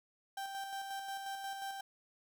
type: tone with tremolo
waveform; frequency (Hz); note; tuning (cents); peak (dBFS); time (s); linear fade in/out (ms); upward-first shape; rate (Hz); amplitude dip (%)
35% pulse; 784; G5; 0; -37; 0.37-1.81; 5; square; 5.6; 35
effects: none